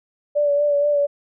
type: tone with vibrato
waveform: sine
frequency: 580 Hz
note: D5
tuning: 22 cents flat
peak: -15 dBFS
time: 0.35-1.07 s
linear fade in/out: 20 ms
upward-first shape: sine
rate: 4.2 Hz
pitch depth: 27 cents each way
effects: none